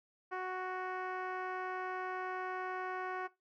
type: tone with low-pass filter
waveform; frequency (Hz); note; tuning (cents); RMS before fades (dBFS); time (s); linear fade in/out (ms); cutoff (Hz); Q
10% pulse; 370.2; F#4; +1; -39; 0.31-3.28; 20; 1400; 1
effects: noise-tail reverb RT60 0.2 s tail -18 dB re dry